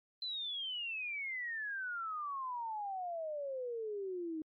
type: exponential sweep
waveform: sine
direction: down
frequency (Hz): 4100 to 307.8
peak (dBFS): -37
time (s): 0.22-4.42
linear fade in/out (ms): 2
effects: MP3 32 kbps